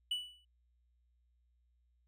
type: tone with exponential decay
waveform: triangle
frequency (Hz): 2960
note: F#7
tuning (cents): 0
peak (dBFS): -29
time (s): 0.11-0.45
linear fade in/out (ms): 5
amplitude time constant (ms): 72
effects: added 60 Hz sine -70 dBFS peak until 2.07 s